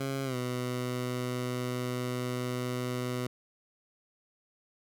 15% pulse tone with pitch glide, 135.9 to 124.62 Hz, C#3 to B2, -34 to +16 cents, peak -25 dBFS, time 0-3.27 s, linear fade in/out 5 ms, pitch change -150 cents, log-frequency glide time 0.24-0.36 s, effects none

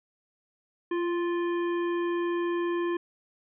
harmonic tone with a mistuned harmonic, 349.2 Hz, F4, in tune, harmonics 1 / 3 / 5 / 7 / 9, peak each -26 / -36 / -40 / -48 / -50 dBFS, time 0.91-2.97 s, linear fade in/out 5 ms, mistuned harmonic 1, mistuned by -20 cents, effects none

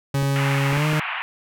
40% pulse tone with pitch glide, 138.59 to 152.89 Hz, C#3 to D#3, 0 to -30 cents, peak -18 dBFS, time 0.14-1 s, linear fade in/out 5 ms, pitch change +170 cents, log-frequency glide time 0.71-0.86 s
clicks, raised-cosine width 2 ms, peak -18 dBFS, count 4, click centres 0.226 / 0.729 / 0.773 / 0.931 s
white band-pass noise, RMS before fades -28 dBFS, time 0.36-1.22 s, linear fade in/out 0 ms, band 740 to 2800 Hz, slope 48 dB/octave
effects none

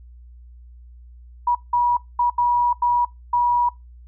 sine tone bursts at uneven times, 966 Hz, B5, 39 cents flat, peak -15 dBFS, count 6, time 1.47-1.55 / 1.73-1.97 / 2.19-2.3 / 2.38-2.73 / 2.82-3.05 / 3.33-3.69 s, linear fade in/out 5 ms, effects noise-tail reverb RT60 0.2 s tail -22 dB re dry + added 60 Hz sine -41 dBFS peak until 4.07 s

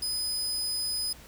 sawtooth tone, 5010 Hz, D#8, 11 cents sharp, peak -26 dBFS, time 0.02-1.13 s, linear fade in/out 5 ms, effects added 60 Hz sine -53 dBFS peak until 1.27 s + pink hiss -51 dBFS RMS until 1.27 s

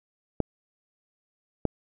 clicks, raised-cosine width 2 ms, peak -10 dBFS, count 2, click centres 0.403 / 1.653 s, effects none

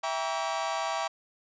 40% pulse chord, E diminished seventh, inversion none, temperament just, 659.3 / 791.1 / 949.3 / 1139.2 Hz, E5 / G5 / Bb5 / Db6, 0 / +16 / +31 / +47 cents, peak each -33 / -33 / -35 / -34 dBFS, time 0.03-1.08 s, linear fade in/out 10 ms, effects resampled to 16000 Hz

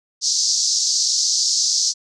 white band-pass noise, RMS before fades -19 dBFS, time 0.21-1.94 s, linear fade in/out 50 ms, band 4500 to 6500 Hz, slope 48 dB/octave, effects none

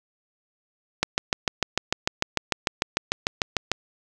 click train, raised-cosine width 0.2 ms, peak -3 dBFS, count 19, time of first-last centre 1.03-3.717 s, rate 6.7 Hz, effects none

